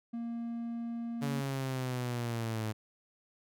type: tone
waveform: triangle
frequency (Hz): 233.3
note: A#3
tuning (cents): +2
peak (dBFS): -33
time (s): 0.13-1.41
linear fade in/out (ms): 10
type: linear sweep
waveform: sawtooth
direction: down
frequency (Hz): 143.1 to 107.4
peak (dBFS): -29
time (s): 1.21-2.73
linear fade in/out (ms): 20
effects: none